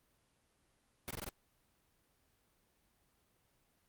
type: noise bursts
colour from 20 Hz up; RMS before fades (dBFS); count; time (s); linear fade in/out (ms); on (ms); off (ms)
pink; -42; 5; 1.08-1.29; 0; 26; 20
effects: pink hiss -75 dBFS RMS until 3.88 s + Opus 32 kbps